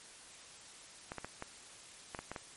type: clicks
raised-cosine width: 0.5 ms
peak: -25 dBFS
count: 8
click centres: 1.119 / 1.183 / 1.246 / 1.424 / 2.148 / 2.19 / 2.316 / 2.362 s
effects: white hiss -54 dBFS RMS until 2.56 s + MP3 48 kbps